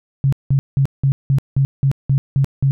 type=tone bursts; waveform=sine; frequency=136.8 Hz; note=C#3; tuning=23 cents flat; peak=-11 dBFS; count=10; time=0.24-2.71 s; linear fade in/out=0 ms; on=85 ms; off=180 ms; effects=none